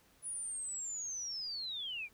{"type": "linear sweep", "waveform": "sine", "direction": "down", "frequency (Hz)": [9956, 2290], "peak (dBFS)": -38, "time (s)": [0.22, 2.09], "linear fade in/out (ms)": 50, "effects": ["pink hiss -67 dBFS RMS until 2.13 s"]}